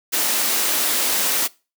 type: high-pass noise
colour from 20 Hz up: white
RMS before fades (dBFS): -20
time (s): 0.12-1.48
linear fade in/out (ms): 20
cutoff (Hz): 210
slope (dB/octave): 24
effects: noise-tail reverb RT60 0.3 s tail -22 dB re dry